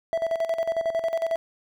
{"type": "tone with tremolo", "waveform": "triangle", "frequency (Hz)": 659.3, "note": "E5", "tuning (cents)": 0, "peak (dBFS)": -19, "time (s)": [0.13, 1.36], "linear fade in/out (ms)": 0, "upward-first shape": "square", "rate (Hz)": 11, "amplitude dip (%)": 70, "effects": []}